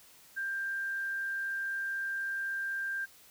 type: tone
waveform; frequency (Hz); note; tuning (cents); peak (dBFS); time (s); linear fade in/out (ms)
sine; 1586; G6; +20; -32; 0.36-3.06; 20
effects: white hiss -58 dBFS RMS until 3.3 s